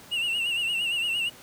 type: tone with vibrato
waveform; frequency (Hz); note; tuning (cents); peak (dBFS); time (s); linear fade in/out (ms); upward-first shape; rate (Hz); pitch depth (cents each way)
triangle; 2790; F7; -2; -23; 0.11-1.3; 20; sine; 8.7; 74
effects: pink hiss -48 dBFS RMS until 1.42 s + high-pass 100 Hz 12 dB/octave